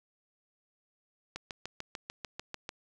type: click train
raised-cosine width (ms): 0.2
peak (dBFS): -21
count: 10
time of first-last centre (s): 1.36-2.691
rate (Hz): 6.76
effects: none